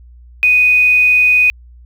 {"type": "tone with quantisation", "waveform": "sine", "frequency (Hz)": 2488, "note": "D#7", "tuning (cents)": -1, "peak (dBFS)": -7, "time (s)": [0.43, 1.5], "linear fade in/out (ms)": 0, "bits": 6, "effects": ["added 60 Hz sine -37 dBFS peak until 1.85 s"]}